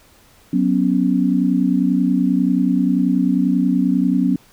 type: chord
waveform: sine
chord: F# suspended fourth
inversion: none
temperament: equal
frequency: 185 / 246.9 / 277.2 Hz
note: F#3 / B3 / C#4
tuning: 0 / 0 / 0 cents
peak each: -18 dBFS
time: 0.53-4.36 s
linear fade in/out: 5 ms
effects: pink hiss -51 dBFS RMS until 4.52 s